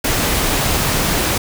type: noise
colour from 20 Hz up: pink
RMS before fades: -17 dBFS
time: 0.04-1.38 s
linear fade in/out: 5 ms
effects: none